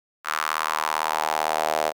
sawtooth tone with high-pass filter sweep, 77.8 Hz, D#2, in tune, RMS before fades -25 dBFS, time 0.24-1.93 s, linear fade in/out 50 ms, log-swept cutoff 1300 to 630 Hz, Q 3.2, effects none

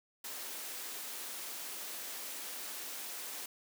white high-pass noise, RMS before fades -43 dBFS, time 0.24-3.46 s, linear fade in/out 5 ms, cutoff 240 Hz, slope 24 dB/octave, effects none

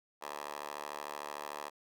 10% pulse tone with high-pass filter, 73.42 Hz, D2, in tune, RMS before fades -43 dBFS, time 0.21-1.7 s, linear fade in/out 20 ms, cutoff 750 Hz, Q 3.7, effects none

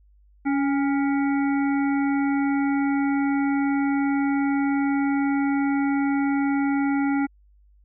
harmonic tone with a mistuned harmonic, 280.2 Hz, C#4, 19 cents sharp, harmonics 1 / 3 / 5 / 7 / 8, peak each -20 / -30 / -34 / -37 / -38 dBFS, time 0.45-7.27 s, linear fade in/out 20 ms, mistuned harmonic 3, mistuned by -47 cents, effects added 50 Hz sine -53 dBFS peak until 7.84 s

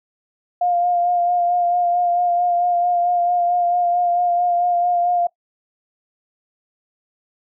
sine tone with vibrato, 704 Hz, F5, 14 cents sharp, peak -15 dBFS, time 0.61-5.27 s, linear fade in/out 5 ms, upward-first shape sine, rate 4.5 Hz, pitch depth 22 cents each way, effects noise-tail reverb RT60 0.1 s tail -21 dB re dry

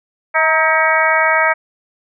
harmonic tone with a mistuned harmonic, 319.4 Hz, D#4, 45 cents sharp, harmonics 2 / 3 / 4 / 5 / 6 / 7, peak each -18 / -18 / -18 / -18 / -18 / -18 dBFS, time 0.34-1.54 s, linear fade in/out 20 ms, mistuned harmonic 3, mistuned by -45 cents, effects none

